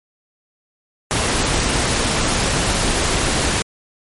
pink noise, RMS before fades -18 dBFS, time 1.11-3.62 s, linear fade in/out 0 ms, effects MP3 48 kbps

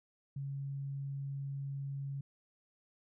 sine tone, 138.59 Hz, C#3, in tune, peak -37 dBFS, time 0.36-2.21 s, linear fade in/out 5 ms, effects none

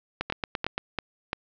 two click trains, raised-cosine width 0.3 ms, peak -11 / -11 dBFS, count 6 / 4, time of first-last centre 0.21-0.779 / 0.3-1.331 s, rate 8.78 / 2.91 Hz, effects low-pass 5000 Hz 12 dB/octave

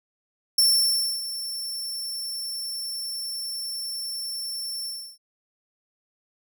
sawtooth tone with ADSR envelope, 5410 Hz, E8, 44 cents sharp, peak -13 dBFS, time 0.58-5.18 s, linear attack 5 ms, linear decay 620 ms, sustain -14 dB, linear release 320 ms, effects none

